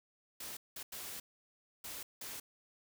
white noise bursts at uneven times, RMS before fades -45 dBFS, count 5, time 0.4-0.57 / 0.76-0.83 / 0.92-1.2 / 1.84-2.03 / 2.21-2.4 s, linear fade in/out 5 ms, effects none

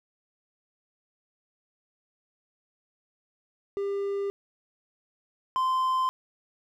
triangle tone pair in turn, 398.9 / 1036.4 Hz, G4 / C6, +30 / -17 cents, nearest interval octave + perfect fourth, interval 1653 cents, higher second, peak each -25 / -21 dBFS, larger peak second, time 3.77-4.3 / 5.56-6.09 s, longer neither, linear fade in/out 0 ms, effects none

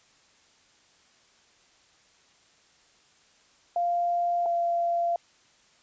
sine tone pair in turn, 696 / 687.2 Hz, F5 / F5, -6 / -28 cents, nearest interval unison, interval 22 cents, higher first, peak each -23 dBFS, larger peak neither, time 3.76-4.46 / 4.46-5.16 s, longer neither, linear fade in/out 2 ms, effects white hiss -61 dBFS RMS until 5.82 s + resampled to 16000 Hz

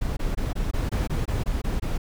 brown noise bursts, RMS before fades -25 dBFS, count 11, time 0.01-1.98 s, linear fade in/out 10 ms, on 160 ms, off 21 ms, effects none

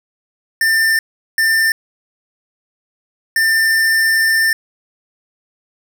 square tone bursts at uneven times, 1793 Hz, A6, 32 cents sharp, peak -12 dBFS, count 3, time 0.61-0.99 / 1.38-1.72 / 3.36-4.53 s, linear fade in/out 2 ms, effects none

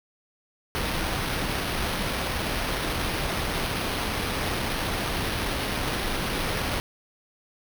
pink noise with sample-and-hold, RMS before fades -28 dBFS, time 0.75-6.8 s, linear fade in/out 0 ms, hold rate 7350 Hz, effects none

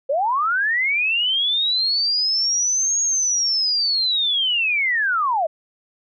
sine linear two-way sweep, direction up then down, 515 to 6645 to 601 Hz, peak -17 dBFS, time 0.09-5.47 s, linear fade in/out 10 ms, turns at 3 s, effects none

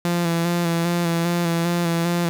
sawtooth tone with vibrato, 170.5 Hz, F3, 41 cents flat, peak -15 dBFS, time 0.05-2.29 s, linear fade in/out 0 ms, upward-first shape square, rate 2.5 Hz, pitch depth 26 cents each way, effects 7-bit

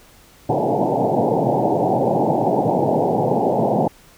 white band-pass noise, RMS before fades -18 dBFS, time 0.49-3.88 s, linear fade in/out 5 ms, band 110 to 880 Hz, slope 96 dB/octave, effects pink hiss -49 dBFS RMS until 4.17 s

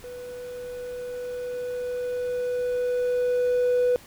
triangle tone with level ramp, 493.9 Hz, B4, in tune, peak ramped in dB -34 to -15 dBFS, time 0.04-3.96 s, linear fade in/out 0 ms, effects tanh soft clip ceiling -14 dBFS + pink hiss -49 dBFS RMS until 4.06 s

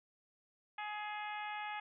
harmonic tone with a mistuned harmonic, 420 Hz, G#4, 19 cents sharp, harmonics 2 / 3 / 4 / 5 / 6 / 7 / 8, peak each -42 / -49 / -48 / -48 / -50 / -55 / -57 dBFS, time 0.78-1.8 s, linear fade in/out 5 ms, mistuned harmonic 7, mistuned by -25 cents, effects none

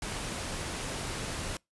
pink noise, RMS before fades -36 dBFS, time 0.02-1.57 s, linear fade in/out 2 ms, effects noise-tail reverb RT60 0.2 s tail -26 dB re dry + resampled to 24000 Hz

